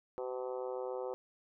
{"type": "harmonic tone", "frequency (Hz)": 127, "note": "B2", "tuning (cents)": 49, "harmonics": [3, 4, 5, 6, 7, 8, 9, 10], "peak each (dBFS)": [-41, -39, -51, -48, -49, -54, -55, -57], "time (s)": [0.18, 1.14], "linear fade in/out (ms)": 0, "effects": []}